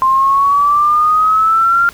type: exponential sweep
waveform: sine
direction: up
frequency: 1046.5 to 1396.9 Hz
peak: -8 dBFS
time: 0.02-1.89 s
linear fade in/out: 0 ms
effects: pink hiss -38 dBFS RMS until 1.93 s